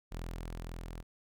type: tone with level ramp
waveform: sawtooth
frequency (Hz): 42.03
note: E1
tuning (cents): +34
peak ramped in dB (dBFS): -34 to -38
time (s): 0.11-1.03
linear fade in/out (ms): 20
effects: none